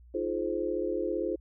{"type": "chord", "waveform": "sine", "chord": "F minor seventh", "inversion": "third", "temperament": "equal with one note detuned", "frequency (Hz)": [311.1, 349.2, 424, 523.3], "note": ["Eb4", "F4", "Ab4", "C5"], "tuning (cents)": [0, 0, 36, 0], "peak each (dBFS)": [-36, -32, -34, -34], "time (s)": [0.14, 1.36], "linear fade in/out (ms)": 10, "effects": ["added 60 Hz sine -51 dBFS peak until 1.4 s"]}